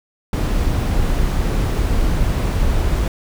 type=noise; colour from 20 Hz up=brown; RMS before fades=-17 dBFS; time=0.33-3.08 s; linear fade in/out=2 ms; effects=none